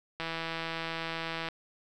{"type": "click train", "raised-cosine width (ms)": 0.3, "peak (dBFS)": -19, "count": 212, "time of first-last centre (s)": [0.2, 1.487], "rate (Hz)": 164, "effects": []}